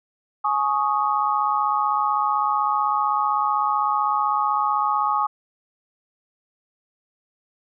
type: chord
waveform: sine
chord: Ab suspended fourth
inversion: none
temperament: equal with one note detuned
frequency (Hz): 840.7 / 1108.7 / 1244.5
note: Ab5 / Db6 / Eb6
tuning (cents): +21 / 0 / 0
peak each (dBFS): -23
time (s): 0.44-5.27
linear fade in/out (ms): 10
effects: none